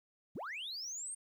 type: linear sweep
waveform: sine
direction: up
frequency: 82.41 to 8860 Hz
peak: -38 dBFS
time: 0.35-1.15 s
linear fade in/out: 10 ms
effects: tanh soft clip ceiling -38 dBFS + 12-bit